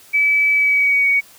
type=tone with pitch glide; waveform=sine; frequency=2297 to 2243 Hz; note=D7 to C#7; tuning=-39 to +20 cents; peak=-12 dBFS; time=0.13-1.21 s; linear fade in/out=20 ms; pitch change=-41 cents; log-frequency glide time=0.53-1.06 s; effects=white hiss -46 dBFS RMS until 1.38 s